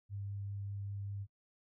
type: tone with vibrato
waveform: sine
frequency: 100 Hz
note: G2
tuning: 35 cents sharp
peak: -39 dBFS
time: 0.09-1.27 s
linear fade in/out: 50 ms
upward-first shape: triangle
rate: 5.1 Hz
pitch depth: 8 cents each way
effects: noise-tail reverb RT60 0.1 s tail -19 dB re dry